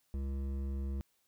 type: tone with hard clipping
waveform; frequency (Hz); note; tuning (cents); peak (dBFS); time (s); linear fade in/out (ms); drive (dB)
sine; 68; C#2; -33; -36; 0.14-1.01; 0; 11
effects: white hiss -75 dBFS RMS until 1.27 s